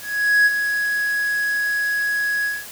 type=tone with ADSR envelope; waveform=triangle; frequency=1669 Hz; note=G#6; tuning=8 cents sharp; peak=-9 dBFS; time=0.01-2.66 s; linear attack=450 ms; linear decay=32 ms; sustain=-8 dB; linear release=210 ms; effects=white hiss -37 dBFS RMS until 2.71 s